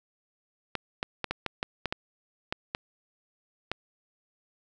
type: clicks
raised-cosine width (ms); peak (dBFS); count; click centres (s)
0.3; -13; 11; 0.753 / 1.029 / 1.243 / 1.31 / 1.463 / 1.629 / 1.857 / 1.925 / 2.525 / 2.749 / 3.716
effects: none